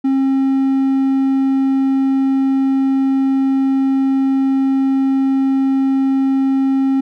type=tone; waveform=triangle; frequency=268.7 Hz; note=C4; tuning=46 cents sharp; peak=-10 dBFS; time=0.04-7.01 s; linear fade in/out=10 ms; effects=none